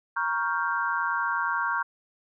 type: chord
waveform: sine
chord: G half-diminished seventh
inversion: first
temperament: equal with one note detuned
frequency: 939.9 / 1108.7 / 1396.9 / 1568 Hz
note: Bb5 / Db6 / F6 / G6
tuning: +14 / 0 / 0 / 0 cents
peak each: -30 dBFS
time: 0.16-1.83 s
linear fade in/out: 10 ms
effects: none